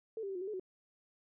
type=tone with pitch steps; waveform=sine; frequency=444.8 / 395.5 / 386 / 357.3 / 382.3 / 427 / 372.6 Hz; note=A4 / G4 / G4 / F4 / G4 / G#4 / F#4; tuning=+19 / +15 / -27 / +40 / -43 / +48 / +12 cents; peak=-37 dBFS; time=0.17-0.597 s; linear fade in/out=2 ms; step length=61 ms; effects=none